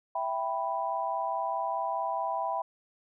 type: chord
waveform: sine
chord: E minor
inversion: none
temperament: equal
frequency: 659.3 / 784 / 987.8 Hz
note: E5 / G5 / B5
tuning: 0 / 0 / 0 cents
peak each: -34 / -33 / -32 dBFS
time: 0.15-2.62 s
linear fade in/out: 5 ms
effects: none